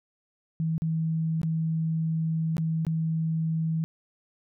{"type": "tone with dropouts", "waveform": "sine", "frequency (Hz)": 161.2, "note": "E3", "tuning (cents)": -38, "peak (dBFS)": -24, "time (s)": [0.6, 3.84], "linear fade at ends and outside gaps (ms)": 0, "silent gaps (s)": [[0.78, 0.82], [1.416, 1.432], [2.568, 2.581], [2.85, 2.867]], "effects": []}